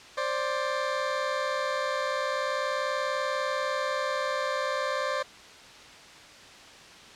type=tone pair together; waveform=20% pulse; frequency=526.9 / 587.3 Hz; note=C5 / D5; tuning=+12 / 0 cents; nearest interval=major second; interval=188 cents; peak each=-25 dBFS; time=0.17-5.23 s; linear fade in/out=10 ms; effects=white hiss -48 dBFS RMS until 7.15 s + low-pass 5000 Hz 12 dB/octave